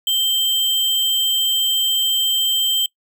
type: tone with sample-and-hold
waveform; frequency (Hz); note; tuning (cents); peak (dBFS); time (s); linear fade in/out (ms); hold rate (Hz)
sine; 3136; G7; 0; -15; 0.07-2.86; 2; 11025
effects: noise-tail reverb RT60 0.1 s tail -23 dB re dry